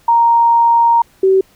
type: tone pair in turn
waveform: sine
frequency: 932.3 / 382.1 Hz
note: A#5 / G4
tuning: 0 / -44 cents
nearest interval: octave + minor third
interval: 1544 cents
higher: first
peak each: -7 dBFS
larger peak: neither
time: 0.08-1.02 / 1.23-1.41 s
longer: first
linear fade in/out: 5 ms
effects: pink hiss -51 dBFS RMS until 1.55 s